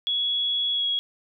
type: tone with pitch glide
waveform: sine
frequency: 3360 to 3321 Hz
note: G#7 to G#7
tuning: +19 to -1 cents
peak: -22 dBFS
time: 0.07-0.99 s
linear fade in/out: 0 ms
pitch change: -20 cents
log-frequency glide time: 0.73-0.85 s
effects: none